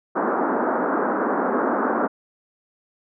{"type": "band-pass noise", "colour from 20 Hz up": "pink", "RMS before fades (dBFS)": -22, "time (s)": [0.15, 2.08], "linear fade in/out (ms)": 20, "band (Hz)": [220, 1500], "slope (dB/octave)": 48, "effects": []}